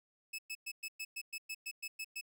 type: tone bursts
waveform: sawtooth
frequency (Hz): 2600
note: E7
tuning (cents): -24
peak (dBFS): -36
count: 12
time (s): 0.33-2.212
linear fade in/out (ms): 10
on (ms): 56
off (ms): 110
effects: none